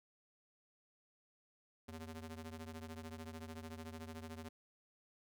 sawtooth ring-modulated tone, 161.5 Hz, E3, 35 cents flat, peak -40 dBFS, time 1.88-4.49 s, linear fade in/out 10 ms, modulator 74 Hz, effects none

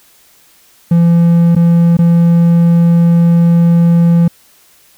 triangle tone with dropouts, 169.7 Hz, F3, 49 cents flat, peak -3 dBFS, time 0.91-4.28 s, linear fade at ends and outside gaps 5 ms, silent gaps 1.552-1.562 / 1.97-1.988 s, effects white hiss -47 dBFS RMS until 4.97 s

